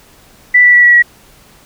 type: tone with pitch steps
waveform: sine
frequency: 1975.5 / 1961.9 / 1948.3 / 1934.8 / 1921.5 Hz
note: B6 / B6 / B6 / B6 / B6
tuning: 0 / -12 / -24 / -36 / -48 cents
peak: -3 dBFS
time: 0.54-1.025 s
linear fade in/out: 10 ms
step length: 97 ms
effects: pink hiss -44 dBFS RMS until 1.65 s